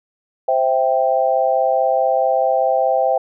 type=chord; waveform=sine; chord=C major; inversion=none; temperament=equal; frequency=523.3 / 659.3 / 784 Hz; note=C5 / E5 / G5; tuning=0 / 0 / 0 cents; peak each=-18 dBFS; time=0.48-3.18 s; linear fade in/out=5 ms; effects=none